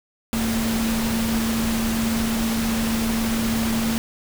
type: tone in noise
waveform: sine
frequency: 226 Hz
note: A3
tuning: 47 cents sharp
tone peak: -21 dBFS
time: 0.33-3.98 s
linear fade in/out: 0 ms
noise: pink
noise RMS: -27 dBFS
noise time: 0.33-3.98 s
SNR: +3 dB
effects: none